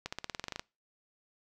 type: accelerating click train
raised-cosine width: 0.2 ms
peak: -19 dBFS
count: 12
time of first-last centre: 0.06-0.595 s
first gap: 65 ms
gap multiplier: 0.94
effects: noise-tail reverb RT60 0.3 s tail -25 dB re dry